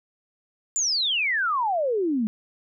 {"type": "exponential sweep", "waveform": "sine", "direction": "down", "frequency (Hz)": [7310, 207.7], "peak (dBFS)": -21, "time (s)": [0.76, 2.27], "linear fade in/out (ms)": 0, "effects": []}